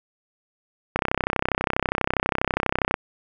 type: click train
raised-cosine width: 0.5 ms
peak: -5 dBFS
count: 65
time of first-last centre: 0.96-2.941 s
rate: 32.3 Hz
effects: none